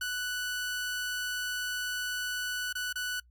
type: tone with dropouts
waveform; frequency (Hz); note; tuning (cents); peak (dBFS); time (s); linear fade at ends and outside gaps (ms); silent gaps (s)
sawtooth; 1484; F#6; +5; -28; 0.01-3.2; 5; 2.728-2.752 / 2.928-2.956
effects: noise-tail reverb RT60 0.1 s tail -25 dB re dry + added 60 Hz sine -58 dBFS peak until 3.3 s